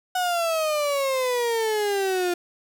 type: exponential sweep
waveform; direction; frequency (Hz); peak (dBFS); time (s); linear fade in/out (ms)
35% pulse; down; 740 to 349.2; -20; 0.15-2.34; 5
effects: none